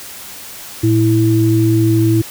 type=tone pair together; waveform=sine; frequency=114 / 327.9 Hz; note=A#2 / E4; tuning=-38 / -9 cents; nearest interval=octave + tritone; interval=1829 cents; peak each=-12 dBFS; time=0.83-2.22 s; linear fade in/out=10 ms; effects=white hiss -32 dBFS RMS until 2.3 s